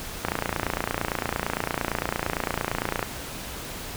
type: click train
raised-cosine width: 0.5 ms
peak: -9 dBFS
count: 81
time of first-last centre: 0.25-3.028 s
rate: 28.8 Hz
effects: pink hiss -36 dBFS RMS until 3.96 s